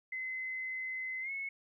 sine tone with pitch glide, 2046 to 2193 Hz, C7 to C#7, -39 to -19 cents, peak -36 dBFS, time 0.12-1.49 s, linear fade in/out 5 ms, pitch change +120 cents, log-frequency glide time 1.21-1.31 s, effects 13-bit

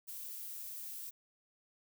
violet noise, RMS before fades -45 dBFS, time 0.07-1.11 s, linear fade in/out 20 ms, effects none

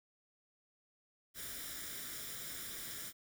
white noise with comb filter, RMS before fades -45 dBFS, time 1.34-3.13 s, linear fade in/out 50 ms, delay 0.56 ms, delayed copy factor +0.65, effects none

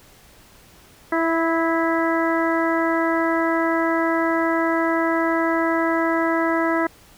harmonic tone with a mistuned harmonic, 329.6 Hz, E4, in tune, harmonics 1 / 2 / 3 / 4 / 5 / 6, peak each -21 / -24 / -26 / -27 / -28 / -29 dBFS, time 1.12-6.87 s, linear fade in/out 5 ms, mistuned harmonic 4, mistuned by -19 cents, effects pink hiss -50 dBFS RMS until 7.17 s

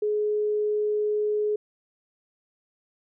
sine tone, 421.2 Hz, G#4, 24 cents sharp, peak -22 dBFS, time 0.02-1.56 s, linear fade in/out 5 ms, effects none

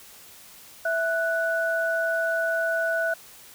sine tone pair together, 659.3 / 1480.1 Hz, E5 / F#6, 0 / 0 cents, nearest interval octave + major second, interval 1400 cents, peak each -25 dBFS, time 0.85-3.14 s, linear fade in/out 5 ms, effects white hiss -48 dBFS RMS until 3.54 s

